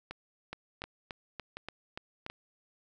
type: two click trains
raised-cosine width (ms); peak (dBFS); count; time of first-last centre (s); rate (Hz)
0.3; -23 / -24; 7 / 4; 0.53-2.264 / 0.11-2.3; 3.46 / 1.37
effects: none